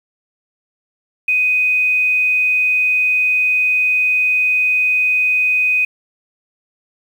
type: tone with quantisation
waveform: sine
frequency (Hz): 2500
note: D#7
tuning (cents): +8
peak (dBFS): -12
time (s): 1.28-5.85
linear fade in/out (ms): 5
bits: 7
effects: none